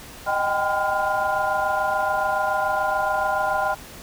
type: tone cluster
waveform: sine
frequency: 619 / 771 / 798 / 1019 / 1410 Hz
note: D#5 / G5 / G5 / C6 / F6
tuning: -9 / -29 / +31 / -46 / +16 cents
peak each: -26 dBFS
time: 0.26-3.75 s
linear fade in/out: 20 ms
effects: tanh soft clip ceiling -9 dBFS + pink hiss -41 dBFS RMS until 4.02 s